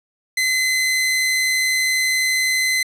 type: tone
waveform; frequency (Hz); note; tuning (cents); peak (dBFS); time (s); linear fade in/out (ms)
sawtooth; 2043; C7; -42; -13; 0.37-2.83; 5
effects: low-pass 12000 Hz 12 dB/octave